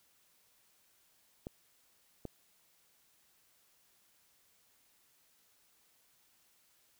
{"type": "clicks", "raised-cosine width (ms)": 2, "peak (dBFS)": -27, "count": 2, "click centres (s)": [1.469, 2.253], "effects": ["white hiss -70 dBFS RMS until 6.99 s"]}